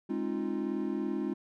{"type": "chord", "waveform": "triangle", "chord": "F minor seventh", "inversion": "first", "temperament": "equal with one note detuned", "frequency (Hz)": [207.7, 268.1, 311.1, 349.2], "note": ["Ab3", "C4", "Eb4", "F4"], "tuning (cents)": [0, 42, 0, 0], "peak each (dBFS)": -34, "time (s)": [0.09, 1.34], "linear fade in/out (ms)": 10, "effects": []}